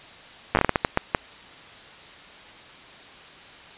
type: slowing click train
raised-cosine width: 0.5 ms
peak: -3 dBFS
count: 11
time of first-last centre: 0.55-1.148 s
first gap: 9 ms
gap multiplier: 1.39
effects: white hiss -45 dBFS RMS until 3.77 s + resampled to 8000 Hz